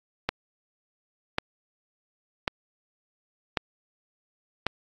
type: click train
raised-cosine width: 0.3 ms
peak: -8 dBFS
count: 5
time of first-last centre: 0.29-4.666 s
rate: 0.914 Hz
effects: AAC 48 kbps